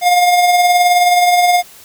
square tone with tremolo, 711 Hz, F5, 31 cents sharp, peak -7 dBFS, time 0.01-1.63 s, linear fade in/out 50 ms, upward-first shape triangle, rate 19 Hz, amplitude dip 45%, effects white hiss -40 dBFS RMS until 1.84 s

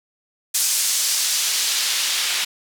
white noise with band-pass filter sweep, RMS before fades -21 dBFS, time 0.54-2.45 s, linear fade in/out 10 ms, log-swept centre 7400 to 3100 Hz, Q 0.93, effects none

